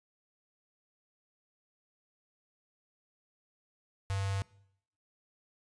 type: tone with notch filter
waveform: square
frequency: 98 Hz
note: G2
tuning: in tune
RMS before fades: -33 dBFS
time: 4.1-4.42 s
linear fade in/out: 0 ms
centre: 300 Hz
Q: 0.59
effects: noise-tail reverb RT60 0.7 s tail -22 dB re dry + resampled to 22050 Hz